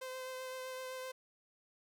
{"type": "tone with vibrato", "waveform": "sawtooth", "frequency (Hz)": 516, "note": "C5", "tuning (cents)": -24, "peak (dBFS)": -38, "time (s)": [0.01, 1.12], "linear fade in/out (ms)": 10, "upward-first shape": "triangle", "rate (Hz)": 7.8, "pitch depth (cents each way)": 16, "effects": []}